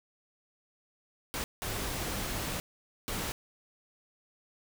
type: noise bursts at uneven times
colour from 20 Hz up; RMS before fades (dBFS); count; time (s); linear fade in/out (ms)
pink; -35; 3; 1.34-1.44 / 1.62-2.6 / 3.08-3.32; 0
effects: none